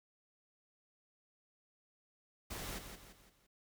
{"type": "noise with echo", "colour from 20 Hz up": "pink", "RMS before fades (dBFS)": -44, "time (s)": [2.5, 2.79], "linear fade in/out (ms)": 10, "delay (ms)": 170, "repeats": 4, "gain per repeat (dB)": -7, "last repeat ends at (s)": 3.47, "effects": []}